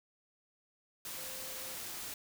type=tone in noise; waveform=sine; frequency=522 Hz; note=C5; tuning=4 cents flat; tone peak=-53 dBFS; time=1.17-1.75 s; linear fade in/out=2 ms; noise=white; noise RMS=-43 dBFS; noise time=1.05-2.14 s; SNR=-13 dB; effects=none